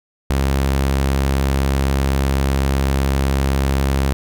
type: tone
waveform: sawtooth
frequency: 67.9 Hz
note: C#2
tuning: 35 cents flat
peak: -11 dBFS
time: 0.3-4.13 s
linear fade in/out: 0 ms
effects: none